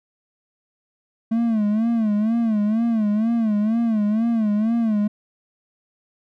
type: tone with vibrato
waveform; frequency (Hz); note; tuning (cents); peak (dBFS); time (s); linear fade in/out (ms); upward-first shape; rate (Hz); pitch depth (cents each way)
triangle; 220; A3; 0; -15; 1.31-5.08; 10; sine; 2.1; 110
effects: none